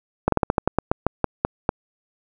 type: slowing click train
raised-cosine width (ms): 1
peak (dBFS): -3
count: 13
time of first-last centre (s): 0.28-1.691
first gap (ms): 43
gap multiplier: 1.17
effects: none